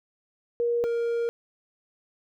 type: tone pair in turn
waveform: sine / triangle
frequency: 473.6 / 468.2 Hz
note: A#4 / A#4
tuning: +27 / +8 cents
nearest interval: unison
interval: 19 cents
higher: first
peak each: -22 / -22 dBFS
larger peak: neither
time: 0.6-0.84 / 0.84-1.29 s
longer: second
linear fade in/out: 0 ms
effects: none

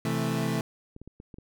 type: chord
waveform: 30% pulse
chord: A minor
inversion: first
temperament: equal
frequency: 130.81 / 164.81 / 220 Hz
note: C3 / E3 / A3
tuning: 0 / 0 / 0 cents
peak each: -28 dBFS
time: 0.05-0.61 s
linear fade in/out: 2 ms
type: clicks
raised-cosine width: 3 ms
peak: -31 dBFS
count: 6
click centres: 0.964 / 1.016 / 1.076 / 1.201 / 1.342 / 1.385 s
effects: none

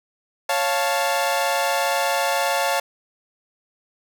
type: chord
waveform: sawtooth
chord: Db augmented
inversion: none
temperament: equal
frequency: 554.4 / 698.5 / 880 Hz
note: Db5 / F5 / A5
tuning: 0 / 0 / 0 cents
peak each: -20 dBFS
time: 0.49-2.8 s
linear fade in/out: 5 ms
effects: none

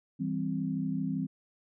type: chord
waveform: sine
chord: C major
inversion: first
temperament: just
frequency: 163.52 / 196.22 / 261.6 Hz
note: E3 / G3 / C4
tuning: -14 / +2 / 0 cents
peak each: -34 / -34 / -33 dBFS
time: 0.19-1.27 s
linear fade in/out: 20 ms
effects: none

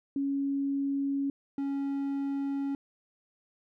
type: tone pair in turn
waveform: sine / triangle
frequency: 277.6 / 277.6 Hz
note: C#4 / C#4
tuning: +3 / +3 cents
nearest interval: unison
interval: 0 cents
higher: neither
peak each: -27 dBFS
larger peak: neither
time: 0.16-1.3 / 1.58-2.75 s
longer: second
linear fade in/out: 2 ms
effects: none

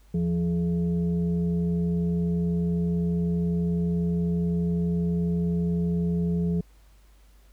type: tone with frequency modulation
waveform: sine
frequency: 172 Hz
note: F3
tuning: 26 cents flat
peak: -22 dBFS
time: 0.14-6.61 s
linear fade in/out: 5 ms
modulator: 252 Hz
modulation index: 0.55
effects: added 50 Hz sine -52 dBFS peak until 7.52 s + pink hiss -63 dBFS RMS until 7.52 s

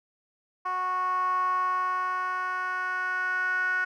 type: tone with band-pass filter sweep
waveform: 10% pulse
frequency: 367.9 Hz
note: F#4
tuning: 10 cents flat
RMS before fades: -28 dBFS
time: 0.65-3.85 s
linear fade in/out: 10 ms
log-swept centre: 1000 to 1500 Hz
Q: 7
effects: none

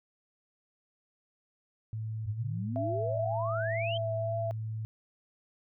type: tone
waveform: sine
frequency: 110 Hz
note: A2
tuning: in tune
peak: -33 dBFS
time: 1.93-4.85 s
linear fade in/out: 0 ms
type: exponential sweep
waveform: sine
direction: up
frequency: 88.3 to 3224 Hz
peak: -35 dBFS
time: 2.25-3.98 s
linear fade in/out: 10 ms
type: tone with vibrato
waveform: sine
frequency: 665 Hz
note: E5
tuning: 15 cents sharp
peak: -31 dBFS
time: 2.76-4.51 s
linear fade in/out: 0 ms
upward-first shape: triangle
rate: 2 Hz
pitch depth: 23 cents each way
effects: none

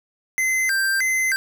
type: tone with vibrato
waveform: square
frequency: 1800 Hz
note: A6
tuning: 39 cents sharp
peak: -19 dBFS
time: 0.38-1.36 s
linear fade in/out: 0 ms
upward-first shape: square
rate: 1.6 Hz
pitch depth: 230 cents each way
effects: none

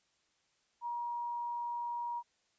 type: tone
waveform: sine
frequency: 952 Hz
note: A#5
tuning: 36 cents sharp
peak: -35 dBFS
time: 0.81-2.23 s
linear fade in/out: 50 ms
effects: white hiss -75 dBFS RMS until 2.58 s + resampled to 16000 Hz

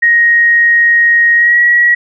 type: tone with pitch glide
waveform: sine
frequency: 1876 to 1917.6 Hz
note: A#6 to A#6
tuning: +11 to +48 cents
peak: -5 dBFS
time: 0.02-1.95 s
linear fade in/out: 10 ms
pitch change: +37 cents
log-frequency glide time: 1.35-1.59 s
effects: none

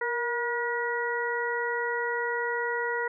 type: harmonic tone with a mistuned harmonic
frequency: 480.5 Hz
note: B4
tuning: 48 cents flat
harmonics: 1 / 2 / 3 / 4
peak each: -31 / -33 / -33 / -32 dBFS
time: 0.01-3.08 s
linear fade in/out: 5 ms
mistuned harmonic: 1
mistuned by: -34 cents
effects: none

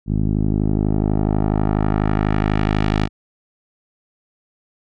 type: tone with low-pass filter sweep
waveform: 10% pulse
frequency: 52.1 Hz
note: G#1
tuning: 6 cents sharp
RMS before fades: -18 dBFS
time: 0.06-3.09 s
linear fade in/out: 50 ms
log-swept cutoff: 210 to 4100 Hz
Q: 0.94
effects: none

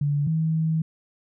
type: tone pair in turn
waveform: sine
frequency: 144.7 / 159.95 Hz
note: D3 / D#3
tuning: -25 / +48 cents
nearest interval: major second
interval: 173 cents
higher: second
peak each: -20 dBFS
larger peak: neither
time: 0.01-0.27 / 0.27-0.82 s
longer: second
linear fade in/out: 5 ms
effects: none

